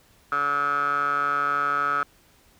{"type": "tone with band-pass filter", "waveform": "15% pulse", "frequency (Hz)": 143.5, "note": "D3", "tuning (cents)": -40, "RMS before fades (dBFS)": -24, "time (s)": [0.32, 2.03], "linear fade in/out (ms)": 2, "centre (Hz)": 1300, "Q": 9.5, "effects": ["pink hiss -58 dBFS RMS until 2.59 s"]}